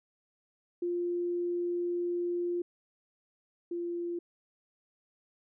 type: tone pair in turn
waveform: sine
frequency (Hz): 349.8 / 345.4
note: F4 / F4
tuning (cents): +3 / -19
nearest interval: unison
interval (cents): 22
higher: first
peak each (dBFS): -29 / -32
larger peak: first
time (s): 0.82-2.62 / 3.71-4.19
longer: first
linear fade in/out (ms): 5
effects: none